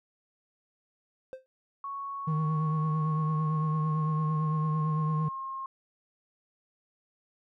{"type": "tone with exponential decay", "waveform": "triangle", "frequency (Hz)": 521, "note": "C5", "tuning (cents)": -7, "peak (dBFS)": -32, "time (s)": [1.33, 1.46], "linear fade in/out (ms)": 0, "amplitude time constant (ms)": 28}
{"type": "tone with pitch glide", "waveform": "sine", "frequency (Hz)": [1108.7, 1070.9], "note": ["C#6", "C6"], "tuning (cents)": [0, 40], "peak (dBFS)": -34, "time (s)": [1.84, 5.66], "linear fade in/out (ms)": 2, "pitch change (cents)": -60, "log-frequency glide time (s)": [2.43, 5.23]}
{"type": "tone with vibrato", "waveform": "triangle", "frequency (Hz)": 155.56, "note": "D#3", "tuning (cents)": 0, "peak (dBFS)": -24, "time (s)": [2.27, 5.29], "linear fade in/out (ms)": 10, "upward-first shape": "triangle", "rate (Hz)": 8.9, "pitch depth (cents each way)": 44}
{"effects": []}